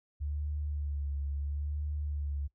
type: tone with vibrato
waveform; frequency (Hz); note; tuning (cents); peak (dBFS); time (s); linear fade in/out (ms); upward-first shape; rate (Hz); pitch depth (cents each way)
sine; 72.4; D2; -24; -32; 0.2-2.48; 20; sine; 0.74; 43
effects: noise-tail reverb RT60 0.1 s tail -21 dB re dry